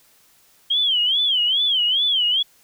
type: tone with vibrato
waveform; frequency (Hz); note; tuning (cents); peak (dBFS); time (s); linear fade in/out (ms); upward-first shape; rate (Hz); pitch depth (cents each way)
sine; 3167; G7; +17; -16; 0.7-2.43; 10; sine; 2.4; 170
effects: white hiss -56 dBFS RMS until 2.63 s